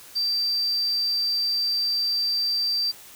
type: tone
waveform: triangle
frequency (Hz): 4681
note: D8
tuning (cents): -7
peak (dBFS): -19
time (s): 0.15-2.92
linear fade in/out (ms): 20
effects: tanh soft clip ceiling -18 dBFS + white hiss -46 dBFS RMS until 3.15 s